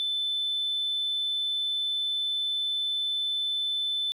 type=tone; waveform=sine; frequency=3520 Hz; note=A7; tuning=in tune; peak=-25 dBFS; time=0-4.12 s; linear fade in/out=0 ms; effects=tanh soft clip ceiling -21 dBFS + 10-bit